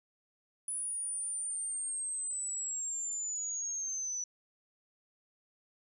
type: linear sweep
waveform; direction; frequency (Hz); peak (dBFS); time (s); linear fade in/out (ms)
sine; down; 9900 to 5920; -34; 0.68-4.24; 2
effects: none